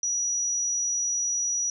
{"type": "tone", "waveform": "sine", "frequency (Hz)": 5830, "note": "F#8", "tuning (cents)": -26, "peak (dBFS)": -24, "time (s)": [0.03, 1.7], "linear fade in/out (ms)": 2, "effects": []}